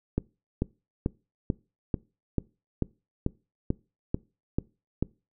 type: click train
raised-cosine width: 3 ms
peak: -12 dBFS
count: 12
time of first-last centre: 0.18-5.026 s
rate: 2.27 Hz
effects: noise-tail reverb RT60 0.3 s tail -23 dB re dry